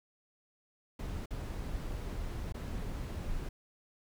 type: noise with dropouts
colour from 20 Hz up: brown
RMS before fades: -38 dBFS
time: 0.99-3.49 s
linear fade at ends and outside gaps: 5 ms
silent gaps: 1.259-1.306 / 2.524-2.542 s
effects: none